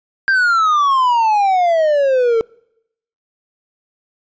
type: exponential sweep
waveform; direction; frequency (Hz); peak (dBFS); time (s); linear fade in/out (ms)
triangle; down; 1600 to 443.6; -9; 0.28-2.41; 0
effects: noise-tail reverb RT60 0.8 s tail -26 dB re dry + resampled to 16000 Hz